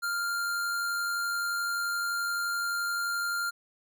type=tone with amplitude modulation; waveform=square; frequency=1396.9 Hz; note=F6; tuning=in tune; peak=-28 dBFS; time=0.02-3.51 s; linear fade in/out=20 ms; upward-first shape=sine; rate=91.6 Hz; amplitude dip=25%; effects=none